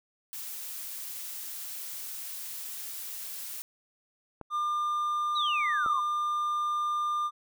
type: noise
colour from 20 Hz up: blue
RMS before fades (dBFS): -39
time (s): 0.33-3.62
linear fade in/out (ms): 0
type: clicks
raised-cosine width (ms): 1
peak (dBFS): -26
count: 2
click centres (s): 4.413 / 5.862
type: tone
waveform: triangle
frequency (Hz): 1200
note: D6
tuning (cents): +37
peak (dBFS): -25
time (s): 4.5-7.31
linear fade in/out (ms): 50
type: exponential sweep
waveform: sine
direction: down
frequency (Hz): 4043 to 980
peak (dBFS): -29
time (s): 5.35-6.01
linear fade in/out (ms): 20
effects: none